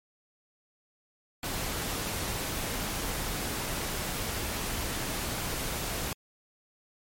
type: noise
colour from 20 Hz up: pink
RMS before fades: -33 dBFS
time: 1.43-6.13 s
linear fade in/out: 2 ms
effects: MP3 64 kbps